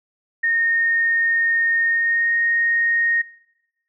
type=tone with pitch glide; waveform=sine; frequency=1842 to 1859.1 Hz; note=A#6 to A#6; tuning=-21 to -5 cents; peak=-16 dBFS; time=0.43-3.22 s; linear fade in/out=10 ms; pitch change=+16 cents; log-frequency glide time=1.86-2.34 s; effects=noise-tail reverb RT60 0.9 s tail -21 dB re dry